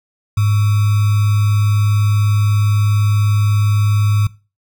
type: tone with sample-and-hold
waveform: sine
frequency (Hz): 104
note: G#2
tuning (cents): +3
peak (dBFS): -11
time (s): 0.37-4.27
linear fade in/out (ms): 5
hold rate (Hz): 1225
effects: noise-tail reverb RT60 0.3 s tail -19 dB re dry